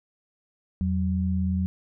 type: tone pair together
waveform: sine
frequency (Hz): 84.4 / 187.08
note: E2 / F#3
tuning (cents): +41 / +19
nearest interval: octave + major second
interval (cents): 1378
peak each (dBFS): -25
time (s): 0.81-1.66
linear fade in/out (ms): 0
effects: none